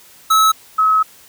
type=tone pair in turn; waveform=square / sine; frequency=1296 / 1283.3 Hz; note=E6 / E6; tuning=-30 / -47 cents; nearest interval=unison; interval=17 cents; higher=first; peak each=-10 dBFS; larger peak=neither; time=0.3-0.52 / 0.78-1.03 s; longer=second; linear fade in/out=10 ms; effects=white hiss -45 dBFS RMS until 1.28 s